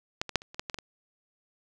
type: clicks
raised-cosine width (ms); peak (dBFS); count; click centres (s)
0.2; -11 / -20 / -6 / -29 / -28 / -14 / -17 / -16 / -22; 9; 0.215 / 0.293 / 0.357 / 0.419 / 0.545 / 0.595 / 0.698 / 0.744 / 0.787
effects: none